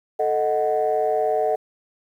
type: chord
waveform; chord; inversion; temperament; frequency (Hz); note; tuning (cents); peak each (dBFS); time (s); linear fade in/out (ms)
sine; D# diminished; second; equal; 440 / 622.3 / 740; A4 / D#5 / F#5; 0 / 0 / 0; -22; 0.19-1.56; 10
effects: tanh soft clip ceiling -11 dBFS + 9-bit